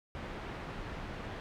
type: low-pass noise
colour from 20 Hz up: pink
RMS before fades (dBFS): -42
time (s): 0.15-1.4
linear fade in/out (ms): 0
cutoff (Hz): 2300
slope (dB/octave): 12
effects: none

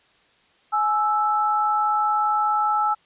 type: tone pair together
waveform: sine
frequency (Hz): 843.4 / 1318.5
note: G#5 / E6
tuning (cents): +26 / 0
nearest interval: minor sixth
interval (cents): 774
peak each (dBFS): -21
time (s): 0.72-2.95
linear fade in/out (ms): 20
effects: white hiss -59 dBFS RMS until 3.05 s + resampled to 8000 Hz

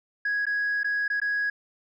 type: tone with dropouts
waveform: sine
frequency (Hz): 1661.2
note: G#6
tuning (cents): 0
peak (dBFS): -22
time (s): 0.25-1.5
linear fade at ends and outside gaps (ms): 5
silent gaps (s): 0.455-0.466 / 0.833-0.844 / 1.08-1.1 / 1.201-1.216
effects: tanh soft clip ceiling -21 dBFS

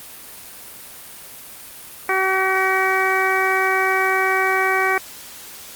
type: harmonic tone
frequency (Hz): 380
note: F#4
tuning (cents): +46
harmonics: 1 / 2 / 3 / 4 / 5 / 6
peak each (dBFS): -23 / -23 / -23 / -23 / -23 / -23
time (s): 2.09-4.98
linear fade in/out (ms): 2
effects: white hiss -38 dBFS RMS until 5.75 s + Opus 32 kbps

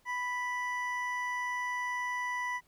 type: tone pair together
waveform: triangle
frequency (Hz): 989.8 / 1970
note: B5 / B6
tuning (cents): +4 / -5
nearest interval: octave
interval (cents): 1191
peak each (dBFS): -33 / -33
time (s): 0.05-2.61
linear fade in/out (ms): 50
effects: pink hiss -69 dBFS RMS until 2.67 s

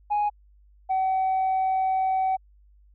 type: tone pair in turn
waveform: sine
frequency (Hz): 830.6 / 758.6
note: G#5 / F#5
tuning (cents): 0 / +43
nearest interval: major second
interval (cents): 157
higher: first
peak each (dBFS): -19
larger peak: neither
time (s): 0.1-0.3 / 0.89-2.37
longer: second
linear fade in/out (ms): 20
effects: tanh soft clip ceiling -19 dBFS + added 50 Hz sine -53 dBFS peak until 2.94 s

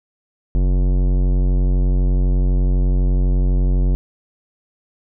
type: tone with tanh clipping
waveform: sine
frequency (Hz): 46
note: F#1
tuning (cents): -9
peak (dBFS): -15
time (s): 0.55-3.95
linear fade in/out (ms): 0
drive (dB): 17
effects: none

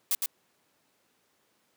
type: noise with echo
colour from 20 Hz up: blue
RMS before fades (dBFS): -26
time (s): 0.11-0.15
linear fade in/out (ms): 2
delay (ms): 110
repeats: 1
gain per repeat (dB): -3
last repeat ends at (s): 0.26
effects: pink hiss -70 dBFS RMS until 1.76 s + high-pass 200 Hz 12 dB/octave

